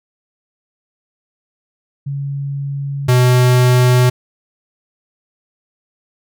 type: tone pair in turn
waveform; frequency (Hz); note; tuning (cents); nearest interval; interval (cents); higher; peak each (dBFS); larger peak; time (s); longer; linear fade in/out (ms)
sine / square; 140 / 125.12; C#3 / B2; +18 / +23; major second; 195; first; -19 / -9; second; 2.06-3.08 / 3.08-4.1; neither; 10
effects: none